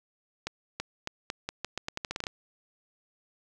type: accelerating click train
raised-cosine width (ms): 0.2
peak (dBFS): -15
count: 15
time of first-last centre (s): 0.47-2.268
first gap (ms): 330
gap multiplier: 0.83
effects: none